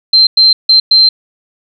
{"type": "tone bursts at uneven times", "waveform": "sine", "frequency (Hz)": 4128, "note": "C8", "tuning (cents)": -24, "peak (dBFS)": -3, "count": 4, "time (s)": [[0.13, 0.27], [0.37, 0.53], [0.69, 0.8], [0.91, 1.09]], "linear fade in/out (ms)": 5, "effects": []}